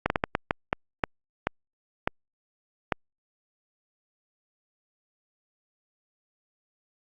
slowing click train, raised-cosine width 0.5 ms, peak -7 dBFS, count 11, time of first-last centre 0.06-2.922 s, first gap 41 ms, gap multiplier 1.4, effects Opus 48 kbps

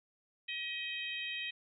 harmonic tone with a mistuned harmonic, 631 Hz, D#5, 24 cents sharp, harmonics 3 / 4 / 5 / 6, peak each -44 / -40 / -42 / -46 dBFS, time 0.48-1.51 s, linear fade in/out 10 ms, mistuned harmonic 3, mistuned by +16 cents, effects none

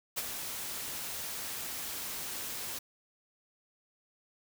white noise with ADSR envelope, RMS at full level -32 dBFS, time 0.16-2.79 s, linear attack 21 ms, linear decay 33 ms, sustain -7 dB, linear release 8 ms, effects none

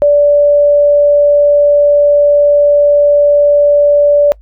sine tone, 581 Hz, D5, 19 cents flat, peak -4 dBFS, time 0.02-4.32 s, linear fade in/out 0 ms, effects noise-tail reverb RT60 0.1 s tail -24 dB re dry + added 51 Hz sine -36 dBFS peak until 4.41 s

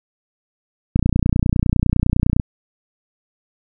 click train, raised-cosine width 5 ms, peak -3 dBFS, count 44, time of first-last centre 0.96-2.398 s, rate 29.9 Hz, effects none

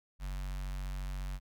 square tone with notch filter, 47.17 Hz, F#1, 34 cents sharp, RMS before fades -38 dBFS, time 0.19-1.4 s, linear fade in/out 50 ms, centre 380 Hz, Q 0.55, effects none

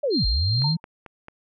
sine linear two-way sweep, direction down then up, 616 to 45.47 to 170.8 Hz, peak -20 dBFS, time 0.03-0.77 s, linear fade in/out 10 ms, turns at 0.26 s
sine tone with tremolo, 4188 Hz, C8, 1 cent sharp, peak -23 dBFS, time 0.1-0.76 s, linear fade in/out 50 ms, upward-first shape sine, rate 2.3 Hz, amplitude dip 25%
click train, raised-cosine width 0.5 ms, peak -25 dBFS, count 4, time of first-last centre 0.62-1.284 s, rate 4.52 Hz
sine tone with exponential decay, 905 Hz, A5, 48 cents sharp, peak -26 dBFS, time 0.64-0.8 s, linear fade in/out 5 ms, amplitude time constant 34 ms
effects none

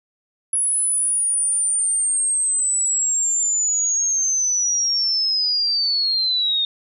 sine linear sweep, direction down, 10360 to 3660 Hz, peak -17 dBFS, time 0.53-6.65 s, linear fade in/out 2 ms, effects none

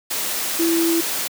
sine tone in noise, 333 Hz, E4, 18 cents sharp, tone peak -16 dBFS, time 0.59-1.01 s, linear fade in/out 10 ms, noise white, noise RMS -24 dBFS, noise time 0.1-1.28 s, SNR +5 dB, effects high-pass 200 Hz 12 dB/octave

